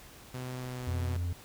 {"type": "tone with pitch glide", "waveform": "sawtooth", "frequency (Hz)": [126.9, 124.36], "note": ["B2", "B2"], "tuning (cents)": [47, 12], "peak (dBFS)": -33, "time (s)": [0.34, 1.17], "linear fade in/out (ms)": 5, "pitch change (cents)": -35, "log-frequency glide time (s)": [0.6, 1.02]}
{"type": "tone", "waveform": "triangle", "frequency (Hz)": 87.31, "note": "F2", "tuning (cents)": 0, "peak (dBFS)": -28, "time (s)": [0.87, 1.33], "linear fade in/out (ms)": 5}
{"effects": ["pink hiss -52 dBFS RMS until 1.44 s"]}